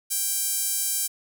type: tone with high-pass filter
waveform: sawtooth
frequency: 786 Hz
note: G5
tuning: 4 cents sharp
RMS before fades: -26 dBFS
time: 0.1-1.08 s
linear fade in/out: 20 ms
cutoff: 8600 Hz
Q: 1.2
effects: none